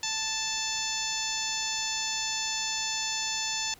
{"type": "harmonic tone with a mistuned harmonic", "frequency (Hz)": 880, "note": "A5", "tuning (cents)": 0, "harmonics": [1, 2, 3, 4, 5, 6, 7, 8], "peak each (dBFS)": [-39, -40, -37, -36, -37, -36, -37, -36], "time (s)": [0.03, 3.74], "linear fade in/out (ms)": 2, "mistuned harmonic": 7, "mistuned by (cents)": 18, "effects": ["pink hiss -55 dBFS RMS until 3.79 s"]}